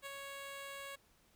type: tone with ADSR envelope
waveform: 10% pulse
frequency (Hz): 554.4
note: C#5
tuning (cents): 0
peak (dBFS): -34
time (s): 0.02-0.96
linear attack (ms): 43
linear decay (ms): 13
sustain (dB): -3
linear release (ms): 11
effects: pink hiss -70 dBFS RMS until 1.35 s